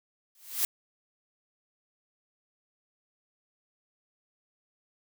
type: noise with exponential growth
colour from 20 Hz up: blue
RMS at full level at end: -24 dBFS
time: 0.35-0.65 s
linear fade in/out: 2 ms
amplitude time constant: 64 ms
effects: none